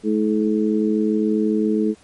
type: harmonic tone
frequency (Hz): 107.4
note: A2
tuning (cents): -41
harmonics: 2 / 3 / 4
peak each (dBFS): -19 / -21 / -22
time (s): 0.03-1.95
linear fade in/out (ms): 50
effects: pink hiss -52 dBFS RMS until 2.03 s + MP3 48 kbps